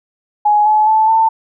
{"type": "tone with pitch steps", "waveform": "sine", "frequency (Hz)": [837, 855.1, 873.6, 892.4], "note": ["G#5", "A5", "A5", "A5"], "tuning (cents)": [13, -50, -13, 24], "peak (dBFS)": -8, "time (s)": [0.45, 1.29], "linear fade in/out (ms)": 10, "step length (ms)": 210, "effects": []}